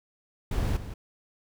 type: noise with echo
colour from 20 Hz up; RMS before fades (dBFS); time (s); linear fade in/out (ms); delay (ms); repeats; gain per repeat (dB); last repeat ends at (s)
brown; -27; 0.51-0.77; 5; 170; 1; -11; 0.94
effects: none